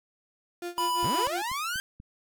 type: tone with tremolo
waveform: 35% pulse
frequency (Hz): 349.5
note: F4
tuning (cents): +1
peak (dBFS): -30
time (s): 0.62-1.42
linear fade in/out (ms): 2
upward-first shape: sine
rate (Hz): 5.7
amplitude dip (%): 90
type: tone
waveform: square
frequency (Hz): 989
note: B5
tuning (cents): +2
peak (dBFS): -26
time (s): 0.78-1.27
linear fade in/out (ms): 0
type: click train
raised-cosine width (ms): 5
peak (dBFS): -33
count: 5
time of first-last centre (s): 1.03-2.001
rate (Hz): 4.12
type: linear sweep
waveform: sawtooth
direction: up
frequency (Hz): 92.5 to 1600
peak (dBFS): -26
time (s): 1.04-1.8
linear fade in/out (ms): 0
effects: none